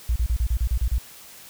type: tone bursts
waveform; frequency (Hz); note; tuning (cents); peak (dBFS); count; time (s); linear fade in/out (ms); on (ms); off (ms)
sine; 58.27; A#1; 0; -18; 9; 0.09-0.984; 5; 70; 33
effects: white hiss -45 dBFS RMS until 1.49 s